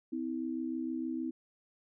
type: tone pair together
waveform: sine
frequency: 255.7 / 322.2 Hz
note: C4 / E4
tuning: -40 / -39 cents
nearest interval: major third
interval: 401 cents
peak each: -36 / -36 dBFS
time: 0.12-1.31 s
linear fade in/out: 10 ms
effects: none